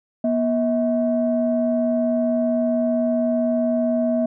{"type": "tone pair together", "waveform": "sine", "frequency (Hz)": [241, 643.4], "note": ["B3", "E5"], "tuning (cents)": [-42, -42], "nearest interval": "octave + perfect fourth", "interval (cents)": 1700, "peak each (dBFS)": [-19, -20], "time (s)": [0.24, 4.26], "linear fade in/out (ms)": 5, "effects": ["tanh soft clip ceiling -10 dBFS"]}